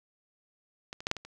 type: clicks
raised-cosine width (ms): 0.2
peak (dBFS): -22 / -25 / -13 / -9 / -23 / -29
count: 6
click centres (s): 0.929 / 1.005 / 1.069 / 1.114 / 1.167 / 1.25
effects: none